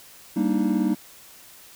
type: chord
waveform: triangle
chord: Eb major seventh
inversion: first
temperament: equal with one note detuned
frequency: 196 / 233.1 / 293.7 / 313.5 Hz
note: G3 / Bb3 / D4 / Eb4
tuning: 0 / 0 / 0 / +13 cents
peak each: -23 / -23 / -25 / -23 dBFS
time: 0.36-0.95 s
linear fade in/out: 10 ms
effects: white hiss -48 dBFS RMS until 1.75 s